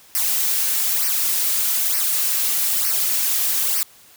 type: noise with flanger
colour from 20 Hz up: blue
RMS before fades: -20 dBFS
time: 0.15-3.83 s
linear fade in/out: 0 ms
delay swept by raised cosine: 0.27 to 5.97 ms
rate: 1.1 Hz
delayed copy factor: -0.8
effects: white hiss -49 dBFS RMS until 4.16 s